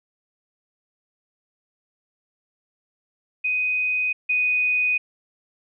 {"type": "tone pair in turn", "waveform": "sine", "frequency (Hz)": [2500, 2489], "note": ["D#7", "D#7"], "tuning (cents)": [8, 0], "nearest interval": "unison", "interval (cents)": 8, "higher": "first", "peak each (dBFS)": [-20, -18], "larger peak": "second", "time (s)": [[3.44, 4.13], [4.29, 4.98]], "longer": "neither", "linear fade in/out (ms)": 10, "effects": []}